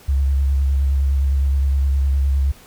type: tone with vibrato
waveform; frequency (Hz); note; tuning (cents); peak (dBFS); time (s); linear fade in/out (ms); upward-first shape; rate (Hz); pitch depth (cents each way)
sine; 68.6; C#2; -17; -14; 0.08-2.52; 10; triangle; 9.7; 38
effects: pink hiss -46 dBFS RMS until 2.66 s

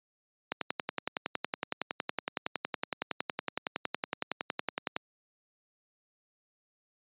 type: click train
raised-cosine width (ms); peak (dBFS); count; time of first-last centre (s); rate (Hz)
0.3; -14; 49; 0.52-4.964; 10.8
effects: high-pass 200 Hz 12 dB/octave + resampled to 8000 Hz

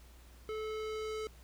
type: tone with low-pass filter sweep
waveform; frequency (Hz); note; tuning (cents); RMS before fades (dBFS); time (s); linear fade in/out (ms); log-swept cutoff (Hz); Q
square; 434; A4; -24; -39; 0.49-1.27; 0; 3000 to 7600; 0.78
effects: added 60 Hz sine -54 dBFS peak until 1.43 s + pink hiss -62 dBFS RMS until 1.43 s

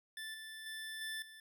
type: tone with level steps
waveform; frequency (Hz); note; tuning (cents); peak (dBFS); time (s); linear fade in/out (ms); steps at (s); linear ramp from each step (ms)
25% pulse; 1760; A6; 0; -39 / -43 / -39 / -36 / -49; 0.17-1.4; 2; 0.34 / 0.66 / 1.01 / 1.22; 2
effects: none

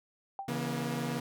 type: tone with exponential decay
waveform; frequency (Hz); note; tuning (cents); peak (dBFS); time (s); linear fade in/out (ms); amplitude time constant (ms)
sine; 784; G5; 0; -32; 0.39-0.57; 1; 38
type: chord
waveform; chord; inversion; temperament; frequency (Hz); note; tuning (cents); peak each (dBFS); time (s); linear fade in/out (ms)
sawtooth; A# diminished; first; equal with one note detuned; 138.59 / 164.81 / 238.8; C#3 / E3 / A#3; 0 / 0 / +42; -33 / -34 / -31; 0.48-1.2; 5
effects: none

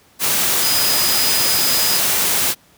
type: tone in noise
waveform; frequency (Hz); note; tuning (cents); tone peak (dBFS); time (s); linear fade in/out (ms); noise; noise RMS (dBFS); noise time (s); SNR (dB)
sine; 4978; D#8; 0; -20; 0.6-2.01; 50; white; -17; 0.19-2.55; -6
effects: pink hiss -52 dBFS RMS until 2.77 s + high-pass 80 Hz 12 dB/octave

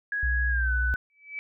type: tone with pitch glide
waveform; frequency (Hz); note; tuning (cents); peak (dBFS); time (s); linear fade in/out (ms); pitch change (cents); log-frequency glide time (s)
sine; 1661.2 to 1497.2; G#6 to F#6; 0 to +20; -26; 0.12-0.96; 2; -180; 0.49-0.73
type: tone with vibrato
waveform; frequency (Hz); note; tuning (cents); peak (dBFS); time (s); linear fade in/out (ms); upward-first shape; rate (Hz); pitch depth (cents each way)
sine; 61.74; B1; 0; -24; 0.23-0.94; 0; sine; 12; 25
type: tone with exponential growth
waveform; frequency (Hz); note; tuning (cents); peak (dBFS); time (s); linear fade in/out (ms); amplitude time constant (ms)
sine; 2300; D7; -37; -29; 1.1-1.39; 0; 62
effects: none

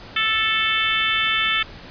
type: harmonic tone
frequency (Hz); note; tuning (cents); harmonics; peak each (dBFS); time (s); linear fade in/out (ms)
440; A4; 0; 3 / 4 / 5 / 6 / 7 / 8; -25 / -25 / -25 / -25 / -25 / -25; 0.16-1.63; 5
effects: pink hiss -40 dBFS RMS until 1.9 s + resampled to 11025 Hz

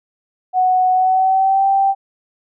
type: tone with pitch glide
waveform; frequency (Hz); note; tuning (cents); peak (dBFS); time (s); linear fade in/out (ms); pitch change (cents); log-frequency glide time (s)
sine; 740 to 782.2; F#5 to G5; 0 to -4; -11; 0.53-1.95; 50; +96; 0.92-1.66
effects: none

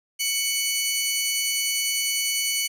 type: tone pair together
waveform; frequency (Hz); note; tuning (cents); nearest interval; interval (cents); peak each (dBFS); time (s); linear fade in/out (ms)
15% pulse; 2234 / 2982; C#7 / F#7; +13 / +13; perfect fourth; 500; -19 / -18; 0.19-2.68; 20
effects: none

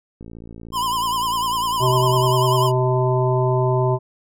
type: click train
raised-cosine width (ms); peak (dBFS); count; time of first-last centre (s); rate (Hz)
3; -25; 120; 0.21-2.309; 56.7
type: tone with vibrato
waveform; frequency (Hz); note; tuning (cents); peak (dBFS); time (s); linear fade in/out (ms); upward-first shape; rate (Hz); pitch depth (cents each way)
square; 1016; B5; +49; -20; 0.72-2.72; 50; sine; 10; 83
type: harmonic tone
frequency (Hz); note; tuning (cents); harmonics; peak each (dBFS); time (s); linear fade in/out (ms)
127.2; C3; -48; 1 / 3 / 5 / 7 / 8; -18 / -21 / -24 / -26 / -28; 1.79-3.99; 50
effects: none

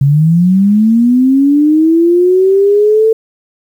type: linear sweep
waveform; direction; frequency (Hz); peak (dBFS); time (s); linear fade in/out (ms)
sine; up; 135.1 to 448.3; -5; 0.01-3.13; 5
effects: 7-bit

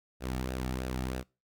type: tone with flanger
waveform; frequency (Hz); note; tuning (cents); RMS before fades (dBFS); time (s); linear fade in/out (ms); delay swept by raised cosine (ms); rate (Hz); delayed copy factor
sawtooth; 63.8; C2; -43; -35; 0.2-1.24; 50; 0.91 to 2.01; 3.1; -0.5
effects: noise-tail reverb RT60 0.3 s tail -24 dB re dry

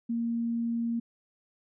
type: tone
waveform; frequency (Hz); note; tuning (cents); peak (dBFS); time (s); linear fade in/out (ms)
sine; 232.7; A#3; -3; -27; 0.09-1; 10
effects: none

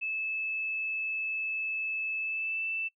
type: tone with pitch glide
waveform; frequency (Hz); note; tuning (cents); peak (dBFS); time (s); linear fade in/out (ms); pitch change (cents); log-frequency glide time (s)
sine; 2612 to 2652; E7 to E7; -17 to +10; -30; 0.01-2.89; 20; +27; 2.18-2.66
effects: noise-tail reverb RT60 0.1 s tail -22 dB re dry

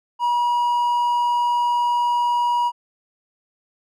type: tone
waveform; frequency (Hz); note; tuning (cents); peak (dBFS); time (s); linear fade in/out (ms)
triangle; 962; B5; -46; -15; 0.19-2.72; 50
effects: none

